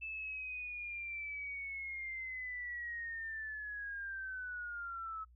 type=linear sweep; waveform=sine; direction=down; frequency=2637 to 1289 Hz; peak=-40 dBFS; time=0.01-5.25 s; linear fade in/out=20 ms; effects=noise-tail reverb RT60 0.1 s tail -25 dB re dry + added 60 Hz sine -59 dBFS peak until 5.35 s